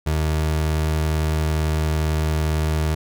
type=tone; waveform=30% pulse; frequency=77.78 Hz; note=D#2; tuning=in tune; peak=-16 dBFS; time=0.06-2.95 s; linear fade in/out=10 ms; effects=none